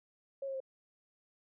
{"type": "tone with pitch steps", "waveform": "sine", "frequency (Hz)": [548, 538.9, 529.9], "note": ["C#5", "C#5", "C5"], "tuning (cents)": [-20, -49, 22], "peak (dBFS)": -36, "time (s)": [0.42, 0.603], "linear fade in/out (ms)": 5, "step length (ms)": 61, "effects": []}